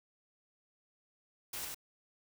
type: noise with echo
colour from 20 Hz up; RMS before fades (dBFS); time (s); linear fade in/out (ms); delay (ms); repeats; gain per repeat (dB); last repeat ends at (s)
white; -41; 1.53-1.65; 5; 96; 1; -2; 1.746
effects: none